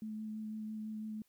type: tone with vibrato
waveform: sine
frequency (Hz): 216.3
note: A3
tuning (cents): -29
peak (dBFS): -39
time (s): 0.02-1.22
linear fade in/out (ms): 2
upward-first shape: sine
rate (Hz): 6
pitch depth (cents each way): 12
effects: white hiss -75 dBFS RMS until 1.28 s